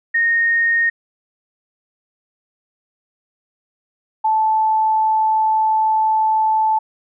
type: tone pair in turn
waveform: sine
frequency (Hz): 1852 / 874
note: A#6 / A5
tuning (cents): -12 / -12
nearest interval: octave + minor second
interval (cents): 1300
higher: first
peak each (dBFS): -13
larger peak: neither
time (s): 0.14-0.9 / 4.24-6.79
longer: second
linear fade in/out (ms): 10
effects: none